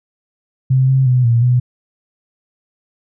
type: tone with pitch steps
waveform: sine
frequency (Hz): 130.9 / 132.8 / 126 / 117.3 / 124.1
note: C3 / C3 / B2 / A#2 / B2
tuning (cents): +1 / +26 / +35 / +11 / +9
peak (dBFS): -9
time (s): 0.7-1.6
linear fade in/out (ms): 10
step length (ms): 180
effects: none

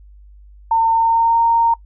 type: tone with pitch glide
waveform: sine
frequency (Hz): 907 to 923.9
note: A#5 to A#5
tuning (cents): -48 to -16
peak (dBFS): -11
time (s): 0.71-1.74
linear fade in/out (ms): 5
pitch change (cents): +32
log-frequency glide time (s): 0.91-1.4
effects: noise-tail reverb RT60 0.1 s tail -22 dB re dry + added 50 Hz sine -40 dBFS peak until 1.85 s

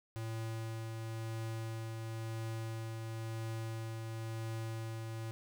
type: tone with tremolo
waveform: square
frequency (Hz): 112.5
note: A2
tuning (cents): +39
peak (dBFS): -38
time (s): 0.16-5.31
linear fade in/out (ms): 0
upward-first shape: triangle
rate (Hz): 0.97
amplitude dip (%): 30
effects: none

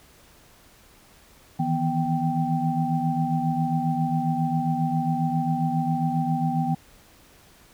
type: tone cluster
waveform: sine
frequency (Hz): 156.7 / 164.1 / 245.4 / 781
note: D#3 / E3 / B3 / G5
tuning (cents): +13 / -8 / -11 / -7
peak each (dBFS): -27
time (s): 1.59-6.75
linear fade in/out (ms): 10
effects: pink hiss -54 dBFS RMS until 7.73 s

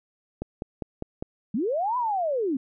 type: click train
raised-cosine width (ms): 2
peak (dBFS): -17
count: 5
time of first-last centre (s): 0.42-1.225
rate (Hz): 4.97
type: linear two-way sweep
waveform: sine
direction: up then down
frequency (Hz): 185 to 1016 to 244.3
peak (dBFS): -23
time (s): 1.54-2.57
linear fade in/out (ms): 5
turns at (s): 1.97
effects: none

